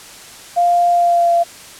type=tone with pitch glide; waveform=sine; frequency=698.5 to 685.7 Hz; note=F5 to F5; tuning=0 to -32 cents; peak=-10 dBFS; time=0.56-1.44 s; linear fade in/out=20 ms; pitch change=-32 cents; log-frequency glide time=0.92-1.32 s; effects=white hiss -37 dBFS RMS until 1.79 s + low-pass 10000 Hz 12 dB/octave